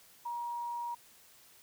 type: tone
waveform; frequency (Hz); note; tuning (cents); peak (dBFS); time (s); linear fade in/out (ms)
sine; 950; A#5; +33; -35; 0.25-0.95; 10
effects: white hiss -60 dBFS RMS until 1.62 s